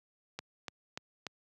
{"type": "click train", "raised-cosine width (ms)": 0.2, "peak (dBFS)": -21, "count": 4, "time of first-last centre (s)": [0.39, 1.267], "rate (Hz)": 3.42, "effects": ["high-pass 100 Hz 12 dB/octave"]}